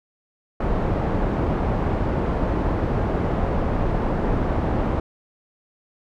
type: low-pass noise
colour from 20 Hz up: pink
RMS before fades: -22 dBFS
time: 0.6-5 s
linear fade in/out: 5 ms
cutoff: 880 Hz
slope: 12 dB/octave
effects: none